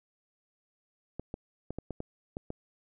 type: clicks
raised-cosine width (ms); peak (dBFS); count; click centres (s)
2; -23; 8; 1.196 / 1.341 / 1.706 / 1.786 / 1.907 / 2.004 / 2.369 / 2.504
effects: none